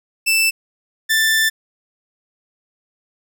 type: tone pair in turn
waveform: sawtooth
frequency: 2651 / 1770.6 Hz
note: E7 / A6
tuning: +9 / +10 cents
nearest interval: perfect fifth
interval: 699 cents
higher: first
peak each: -10 dBFS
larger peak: neither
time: 0.26-0.51 / 1.09-1.5 s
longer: second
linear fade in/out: 20 ms
effects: none